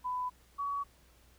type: tone pair in turn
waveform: sine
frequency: 999 / 1129.8 Hz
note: B5 / C#6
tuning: +20 / +33 cents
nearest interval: major second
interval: 213 cents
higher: second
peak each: -32 / -32 dBFS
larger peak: neither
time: 0.04-0.3 / 0.58-0.84 s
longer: neither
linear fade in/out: 20 ms
effects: added 60 Hz sine -63 dBFS peak until 1.38 s + pink hiss -65 dBFS RMS until 1.38 s